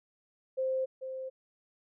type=tone pair in turn; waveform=sine; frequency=523.3 / 523.3 Hz; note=C5 / C5; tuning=0 / 0 cents; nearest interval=unison; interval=0 cents; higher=neither; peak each=-28 / -36 dBFS; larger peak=first; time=0.57-0.86 / 1.01-1.3 s; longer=neither; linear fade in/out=20 ms; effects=none